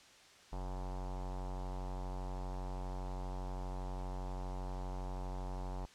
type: tone with low-pass filter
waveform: square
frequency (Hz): 46.25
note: F#1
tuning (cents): 0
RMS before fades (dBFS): -41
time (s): 0.52-5.86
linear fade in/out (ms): 10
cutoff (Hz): 880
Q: 3.6
effects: white hiss -60 dBFS RMS until 5.94 s + low-pass 6000 Hz 12 dB/octave